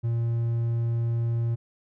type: tone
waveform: triangle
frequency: 116.54 Hz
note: A#2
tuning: in tune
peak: -21 dBFS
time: 0.03-1.56 s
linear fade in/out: 20 ms
effects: none